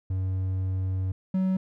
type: tone pair in turn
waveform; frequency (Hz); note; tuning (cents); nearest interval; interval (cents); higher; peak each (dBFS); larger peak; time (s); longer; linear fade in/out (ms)
triangle; 94 / 188; F#2 / F#3; +28 / +28; octave; 1200; second; -23 / -20; second; 0.1-1.12 / 1.34-1.57; first; 5
effects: none